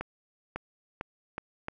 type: accelerating click train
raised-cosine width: 0.5 ms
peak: -19 dBFS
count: 5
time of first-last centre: 0.01-1.684 s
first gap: 550 ms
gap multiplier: 0.82
effects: none